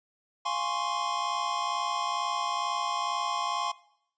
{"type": "chord", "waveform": "square", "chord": "Db major seventh", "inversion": "first", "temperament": "equal", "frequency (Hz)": [698.5, 830.6, 1046.5, 1108.7], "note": ["F5", "Ab5", "C6", "Db6"], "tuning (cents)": [0, 0, 0, 0], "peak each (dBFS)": [-38, -36, -32, -34], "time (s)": [0.45, 3.72], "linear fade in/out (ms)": 10, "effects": ["noise-tail reverb RT60 0.7 s tail -19 dB re dry", "resampled to 16000 Hz"]}